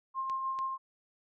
sine tone with tremolo, 1061 Hz, C6, 24 cents sharp, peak -30 dBFS, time 0.14-0.78 s, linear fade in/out 50 ms, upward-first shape sine, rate 6.6 Hz, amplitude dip 35%
clicks, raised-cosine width 0.2 ms, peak -29 dBFS, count 2, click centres 0.298 / 0.589 s
effects none

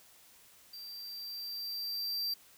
square tone with level ramp, 4699 Hz, D8, in tune, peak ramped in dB -45 to -32 dBFS, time 0.73-2.34 s, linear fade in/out 5 ms, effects white hiss -60 dBFS RMS until 2.57 s

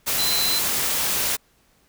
sine tone in noise, 4048 Hz, B7, 42 cents sharp, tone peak -22 dBFS, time 0.18-0.6 s, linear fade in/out 20 ms, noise white, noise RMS -23 dBFS, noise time 0.06-1.37 s, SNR -2 dB, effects pink hiss -61 dBFS RMS until 1.88 s

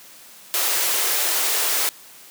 white high-pass noise, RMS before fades -21 dBFS, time 0.54-1.89 s, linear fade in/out 0 ms, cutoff 330 Hz, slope 48 dB/octave, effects white hiss -45 dBFS RMS until 2.3 s + high-pass 150 Hz 12 dB/octave

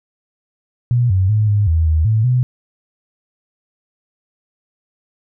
sine tone with pitch steps, 121.3 / 94.1 / 107.2 / 103.2 / 81.1 / 78.8 / 110 / 125.5 Hz, B2 / F#2 / A2 / G#2 / E2 / D#2 / A2 / B2, -31 / +30 / -45 / -10 / -28 / +23 / 0 / +28 cents, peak -11 dBFS, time 0.91-2.43 s, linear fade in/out 0 ms, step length 190 ms, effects none

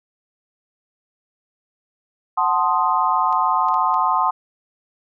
sine chord, F# diminished seventh, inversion none, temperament equal, 740 / 880 / 1046.5 / 1244.5 Hz, F#5 / A5 / C6 / Eb6, 0 / 0 / 0 / 0 cents, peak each -23 / -21 / -19 / -22 dBFS, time 2.37-4.31 s, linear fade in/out 10 ms
clicks, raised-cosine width 0.2 ms, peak -24 dBFS, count 4, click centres 3.327 / 3.686 / 3.742 / 3.942 s
effects none

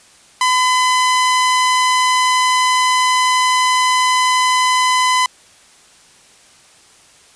sawtooth tone, 1011 Hz, B5, 40 cents sharp, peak -8 dBFS, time 0.41-5.26 s, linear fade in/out 2 ms, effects white hiss -47 dBFS RMS until 7.35 s + resampled to 22050 Hz

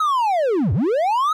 triangle linear two-way sweep, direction down then up, 1300 to 79 to 1300 Hz, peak -14 dBFS, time 0-1.33 s, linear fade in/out 5 ms, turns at 0.73 s, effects none

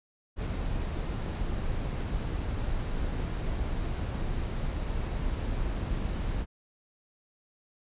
brown noise, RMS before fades -31 dBFS, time 0.36-6.46 s, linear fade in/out 50 ms, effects resampled to 8000 Hz

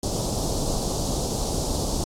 pink band-stop noise, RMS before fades -25 dBFS, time 0.03-2.04 s, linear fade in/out 2 ms, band 820 to 4600 Hz, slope 24 dB/octave, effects low-pass 8000 Hz 12 dB/octave + AAC 64 kbps

